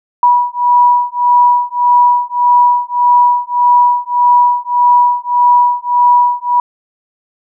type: beating tone pair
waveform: sine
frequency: 973 / 974.7 Hz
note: B5 / B5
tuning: -26 / -23 cents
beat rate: 1.7 Hz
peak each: -10 dBFS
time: 0.23-6.6 s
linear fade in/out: 2 ms
effects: none

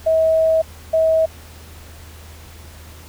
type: tone pair in turn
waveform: sine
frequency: 643 / 643 Hz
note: E5 / E5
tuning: -43 / -43 cents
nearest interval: unison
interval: 0 cents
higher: neither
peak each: -12 dBFS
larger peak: neither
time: 0.06-0.62 / 0.93-1.26 s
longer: first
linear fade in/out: 10 ms
effects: added 79 Hz sine -39 dBFS peak until 3.08 s + pink hiss -43 dBFS RMS until 3.08 s

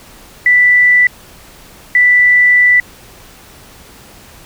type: tone bursts at uneven times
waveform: sine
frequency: 1975.5 Hz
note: B6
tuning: in tune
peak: -5 dBFS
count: 2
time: 0.46-1.07 / 1.95-2.8 s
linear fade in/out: 2 ms
effects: pink hiss -39 dBFS RMS until 4.45 s

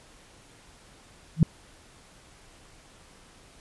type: tone with exponential growth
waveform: sine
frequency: 160 Hz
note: D#3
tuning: 49 cents sharp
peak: -9 dBFS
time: 1.36-1.43 s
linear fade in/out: 2 ms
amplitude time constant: 15 ms
effects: pink hiss -54 dBFS RMS until 3.6 s + resampled to 24000 Hz

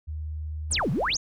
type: tone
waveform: sine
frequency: 77 Hz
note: D#2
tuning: 17 cents flat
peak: -30 dBFS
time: 0.07-0.81 s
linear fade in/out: 20 ms
type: noise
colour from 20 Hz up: brown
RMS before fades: -39 dBFS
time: 0.7-1.17 s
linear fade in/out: 10 ms
type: exponential two-way sweep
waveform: sine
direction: down then up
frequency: 10610 to 119.2 to 6970 Hz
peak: -23 dBFS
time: 0.71-1.17 s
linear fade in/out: 5 ms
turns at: 0.91 s
effects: none

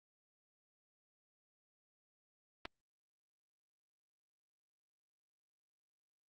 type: clicks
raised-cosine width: 0.3 ms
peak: -27 dBFS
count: 2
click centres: 2.653 / 2.656 s
effects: Opus 48 kbps

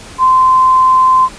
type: tone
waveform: sine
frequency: 1035 Hz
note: C6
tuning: 19 cents flat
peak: -5 dBFS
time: 0.18-1.29 s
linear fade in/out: 50 ms
effects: pink hiss -33 dBFS RMS until 1.38 s + resampled to 22050 Hz

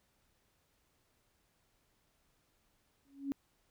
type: tone with exponential growth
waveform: sine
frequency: 277.2 Hz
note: C#4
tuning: in tune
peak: -30 dBFS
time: 3.05-3.32 s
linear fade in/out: 0 ms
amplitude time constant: 57 ms
effects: pink hiss -75 dBFS RMS until 3.7 s

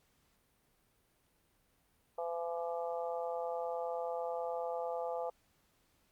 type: harmonic tone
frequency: 169.3 Hz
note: E3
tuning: 46 cents sharp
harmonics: 3 / 4 / 5 / 6 / 7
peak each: -38 / -40 / -42 / -55 / -49 dBFS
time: 2.18-5.3 s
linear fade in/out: 5 ms
effects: pink hiss -73 dBFS RMS until 6.11 s + Opus 48 kbps

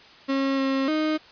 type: tone with pitch steps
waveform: 35% pulse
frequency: 271.5 / 269 / 309.9 Hz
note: C#4 / C4 / D#4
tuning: -36 / +48 / -7 cents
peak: -20 dBFS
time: 0.28-1.18 s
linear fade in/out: 20 ms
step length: 300 ms
effects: white hiss -49 dBFS RMS until 1.31 s + resampled to 11025 Hz

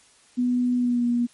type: tone with pitch glide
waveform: sine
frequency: 246.9 to 239.9 Hz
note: B3 to A#3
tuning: 0 to +50 cents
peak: -19 dBFS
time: 0.37-1.27 s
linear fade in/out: 20 ms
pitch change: -50 cents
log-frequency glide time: 0.76-1.05 s
effects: white hiss -56 dBFS RMS until 1.33 s + MP3 48 kbps

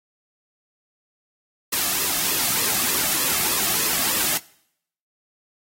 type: noise with flanger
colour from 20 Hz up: white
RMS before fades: -22 dBFS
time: 1.72-4.38 s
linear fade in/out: 10 ms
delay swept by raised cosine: 1.3 to 2.12 ms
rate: 3.3 Hz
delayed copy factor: -0.55
effects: noise-tail reverb RT60 0.7 s tail -22 dB re dry + AAC 48 kbps

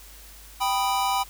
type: chord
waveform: square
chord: G augmented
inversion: none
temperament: equal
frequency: 784 / 987.8 / 1244.5 Hz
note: G5 / B5 / D#6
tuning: 0 / 0 / 0 cents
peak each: -26 / -26 / -32 dBFS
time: 0.6-1.24 s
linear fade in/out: 20 ms
effects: added 50 Hz sine -47 dBFS peak until 1.29 s + white hiss -48 dBFS RMS until 1.29 s

